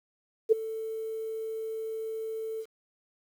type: tone with ADSR envelope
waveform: sine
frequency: 443.1 Hz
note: A4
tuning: 12 cents sharp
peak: -14 dBFS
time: 0.49-2.66 s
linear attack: 31 ms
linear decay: 11 ms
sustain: -18 dB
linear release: 59 ms
effects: 9-bit